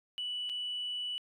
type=tone with dropouts; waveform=sine; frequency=2960 Hz; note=F#7; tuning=in tune; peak=-33 dBFS; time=0.18-1.18 s; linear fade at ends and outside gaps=0 ms; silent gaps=0.493-0.497 s; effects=tanh soft clip ceiling -30 dBFS